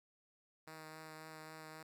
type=tone with vibrato; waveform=5% pulse; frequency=157.4 Hz; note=D#3; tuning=20 cents sharp; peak=-39 dBFS; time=0.67-1.83 s; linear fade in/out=5 ms; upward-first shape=triangle; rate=3.7 Hz; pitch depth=14 cents each way; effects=none